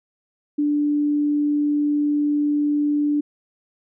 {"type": "tone", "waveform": "sine", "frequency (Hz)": 293.7, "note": "D4", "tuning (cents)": 0, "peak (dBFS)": -17, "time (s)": [0.58, 3.21], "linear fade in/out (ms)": 10, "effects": []}